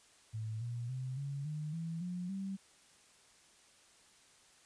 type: tone with pitch steps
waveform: sine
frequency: 110 / 119.26 / 129.31 / 140.2 / 152.01 / 164.81 / 178.7 / 193.75 Hz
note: A2 / A#2 / C3 / C#3 / D#3 / E3 / F3 / G3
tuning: 0 / +40 / -20 / +20 / -40 / 0 / +40 / -20 cents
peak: -37 dBFS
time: 0.33-2.57 s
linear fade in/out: 20 ms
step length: 280 ms
effects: white hiss -64 dBFS RMS until 4.65 s + resampled to 22050 Hz